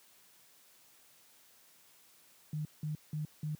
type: tone bursts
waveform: sine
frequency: 152.1 Hz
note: D#3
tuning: 39 cents flat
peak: -33 dBFS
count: 4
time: 2.53-3.55 s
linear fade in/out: 2 ms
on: 120 ms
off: 180 ms
effects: white hiss -63 dBFS RMS until 3.59 s + high-pass 100 Hz 12 dB/octave